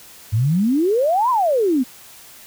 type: exponential two-way sweep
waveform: sine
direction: up then down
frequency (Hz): 100 to 1052 to 238.1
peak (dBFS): -14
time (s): 0.32-1.84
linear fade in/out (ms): 20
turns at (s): 1.3
effects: white hiss -43 dBFS RMS until 2.46 s